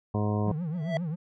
harmonic tone, 104.8 Hz, G#2, 16 cents sharp, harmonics 1 / 2 / 3 / 4 / 5 / 6 / 7 / 9 / 10, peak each -27 / -30 / -37 / -35 / -39 / -39 / -39 / -40 / -42 dBFS, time 0.14-0.52 s, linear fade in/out 5 ms
triangle tone with vibrato, 164.81 Hz, E3, in tune, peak -27 dBFS, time 0.46-1.16 s, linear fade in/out 20 ms, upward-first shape triangle, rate 7.5 Hz, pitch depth 210 cents each way
square tone with exponential growth, 659.3 Hz, E5, in tune, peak -24 dBFS, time 0.72-0.97 s, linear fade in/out 1 ms, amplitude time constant 53 ms
effects low-pass 3000 Hz 12 dB/octave

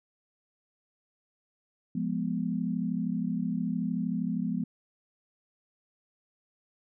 sine chord, F diminished, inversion none, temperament equal, 174.61 / 207.7 / 246.9 Hz, F3 / Ab3 / Cb4, 0 / 0 / 0 cents, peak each -32 dBFS, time 1.95-4.64 s, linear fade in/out 5 ms, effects none

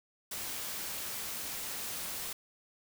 white noise, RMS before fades -39 dBFS, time 0.31-2.33 s, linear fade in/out 5 ms, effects none

